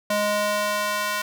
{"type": "tone with high-pass filter sweep", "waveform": "square", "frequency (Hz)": 207.7, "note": "G#3", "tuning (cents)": 0, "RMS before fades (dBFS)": -24, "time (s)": [0.1, 1.22], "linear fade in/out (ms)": 5, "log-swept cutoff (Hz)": [470, 1200], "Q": 1.2, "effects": []}